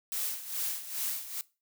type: noise with tremolo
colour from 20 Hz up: blue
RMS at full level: -32 dBFS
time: 0.12-1.41 s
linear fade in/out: 0 ms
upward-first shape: sine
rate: 2.4 Hz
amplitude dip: 75%
effects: noise-tail reverb RT60 0.3 s tail -21 dB re dry